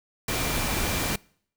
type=tone in noise; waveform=sine; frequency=2365 Hz; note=D7; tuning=12 cents sharp; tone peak=-37 dBFS; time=0.28-1.16 s; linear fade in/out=5 ms; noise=pink; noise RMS=-27 dBFS; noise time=0.28-1.16 s; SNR=-13 dB; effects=noise-tail reverb RT60 0.6 s tail -25 dB re dry